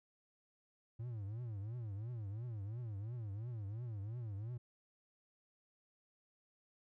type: tone with vibrato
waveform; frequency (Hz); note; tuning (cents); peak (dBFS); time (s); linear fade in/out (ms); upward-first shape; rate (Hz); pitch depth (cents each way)
triangle; 110; A2; 0; -39; 0.99-4.58; 10; triangle; 2.9; 240
effects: none